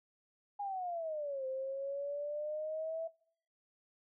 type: exponential two-way sweep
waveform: sine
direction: down then up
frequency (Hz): 825 to 521 to 660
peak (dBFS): -36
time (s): 0.59-3.08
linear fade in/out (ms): 10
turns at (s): 1.46
effects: noise-tail reverb RT60 0.6 s tail -23 dB re dry